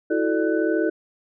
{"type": "tone cluster", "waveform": "sine", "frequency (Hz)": [325.2, 365.6, 438.9, 592, 1498], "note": ["E4", "F#4", "A4", "D5", "F#6"], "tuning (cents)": [-23, -21, -4, 14, 21], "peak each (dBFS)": [-22, -26, -25, -27, -31], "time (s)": [0.1, 0.9], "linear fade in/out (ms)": 10, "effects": []}